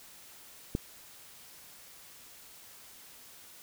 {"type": "click", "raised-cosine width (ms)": 3, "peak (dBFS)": -16, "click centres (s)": 0.751, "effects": ["white hiss -53 dBFS RMS until 3.62 s"]}